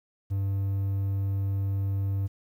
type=tone; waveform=triangle; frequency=98 Hz; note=G2; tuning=in tune; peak=-23 dBFS; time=0.3-2.28 s; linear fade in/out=20 ms; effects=10-bit